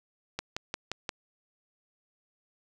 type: click train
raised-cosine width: 0.2 ms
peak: -15 dBFS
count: 5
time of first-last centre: 0.39-1.092 s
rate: 5.7 Hz
effects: none

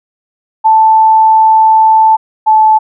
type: tone pair in turn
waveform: sine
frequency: 880 / 869.9 Hz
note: A5 / A5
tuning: 0 / -20 cents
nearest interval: unison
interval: 20 cents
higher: first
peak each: -3 dBFS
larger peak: neither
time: 0.64-2.17 / 2.46-2.79 s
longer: first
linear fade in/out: 20 ms
effects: none

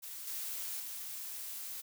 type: noise with level steps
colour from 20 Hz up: blue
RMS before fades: -45 / -40 / -43 dBFS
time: 0.02-1.82 s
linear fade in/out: 20 ms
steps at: 0.27 / 0.8 s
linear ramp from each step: 2 ms
effects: none

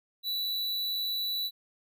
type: tone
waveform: square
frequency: 3951 Hz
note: B7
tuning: in tune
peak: -30 dBFS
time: 0.23-1.51 s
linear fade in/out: 50 ms
effects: none

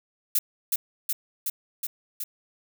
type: noise with echo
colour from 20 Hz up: violet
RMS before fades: -22 dBFS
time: 0.35-0.39 s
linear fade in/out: 5 ms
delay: 370 ms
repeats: 5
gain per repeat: -2 dB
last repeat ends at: 2.24 s
effects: none

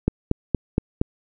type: click train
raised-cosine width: 3 ms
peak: -5 dBFS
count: 5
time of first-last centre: 0.08-1.015 s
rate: 4.28 Hz
effects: none

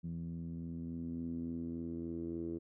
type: tone with low-pass filter sweep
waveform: 10% pulse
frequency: 83.5 Hz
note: E2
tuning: 23 cents sharp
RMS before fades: -41 dBFS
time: 0.03-2.59 s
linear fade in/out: 20 ms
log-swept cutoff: 180 to 350 Hz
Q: 4.3
effects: none

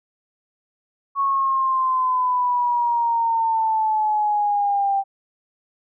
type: exponential sweep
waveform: sine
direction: down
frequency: 1108.7 to 784 Hz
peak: -17 dBFS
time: 1.15-5.04 s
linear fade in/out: 50 ms
effects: none

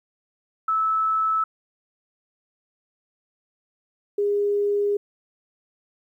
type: tone pair in turn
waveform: sine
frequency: 1306 / 408.3 Hz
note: E6 / G#4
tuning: -17 / -29 cents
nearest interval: octave + minor sixth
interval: 2012 cents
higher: first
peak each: -19 dBFS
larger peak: neither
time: 0.68-1.44 / 4.18-4.97 s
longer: second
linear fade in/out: 5 ms
effects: 10-bit

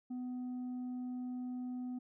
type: tone with tanh clipping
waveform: sine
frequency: 250 Hz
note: B3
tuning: 21 cents sharp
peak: -39 dBFS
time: 0.1-1.99 s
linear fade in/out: 10 ms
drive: 3 dB
effects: none

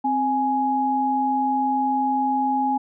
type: tone pair together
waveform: sine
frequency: 262.7 / 834 Hz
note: C4 / G#5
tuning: +7 / +7 cents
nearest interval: octave + minor sixth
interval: 2000 cents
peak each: -24 / -20 dBFS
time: 0.04-2.78 s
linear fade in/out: 10 ms
effects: none

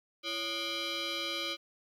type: tone with frequency modulation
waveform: sine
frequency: 336.5 Hz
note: E4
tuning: 36 cents sharp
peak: -30 dBFS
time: 0.23-1.57 s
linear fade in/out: 50 ms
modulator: 896 Hz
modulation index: 4.7
effects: tanh soft clip ceiling -32 dBFS + 11-bit

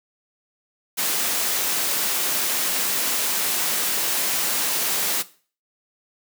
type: noise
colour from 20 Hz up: white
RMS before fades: -23 dBFS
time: 0.97-5.23 s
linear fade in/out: 20 ms
effects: noise-tail reverb RT60 0.4 s tail -17 dB re dry + high-pass 200 Hz 12 dB/octave

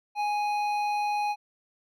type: tone with hard clipping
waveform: triangle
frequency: 830.6 Hz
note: G#5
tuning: in tune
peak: -27 dBFS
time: 0.15-1.36 s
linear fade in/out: 50 ms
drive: 13 dB
effects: none

